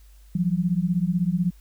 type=beating tone pair; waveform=sine; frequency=169.2 / 185.2 Hz; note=E3 / F#3; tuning=+45 / +2 cents; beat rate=16 Hz; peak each=-23 dBFS; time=0.35-1.51 s; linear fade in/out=5 ms; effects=added 50 Hz sine -47 dBFS peak until 1.6 s + white hiss -61 dBFS RMS until 1.6 s